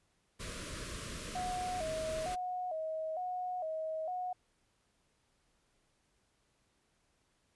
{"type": "band-stop noise", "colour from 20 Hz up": "pink", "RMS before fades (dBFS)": -43, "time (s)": [0.39, 2.36], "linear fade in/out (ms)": 20, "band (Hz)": [650, 1000], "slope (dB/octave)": 96}
{"type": "tone with vibrato", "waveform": "sine", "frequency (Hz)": 680, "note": "F5", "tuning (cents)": -46, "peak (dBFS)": -35, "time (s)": [1.35, 4.33], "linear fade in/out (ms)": 5, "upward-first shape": "square", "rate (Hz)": 1.1, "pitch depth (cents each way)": 120}
{"effects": ["pink hiss -75 dBFS RMS until 7.55 s", "resampled to 24000 Hz"]}